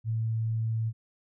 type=tone; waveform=sine; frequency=112.2 Hz; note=A2; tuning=34 cents sharp; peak=-26 dBFS; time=0.04-0.93 s; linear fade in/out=50 ms; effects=none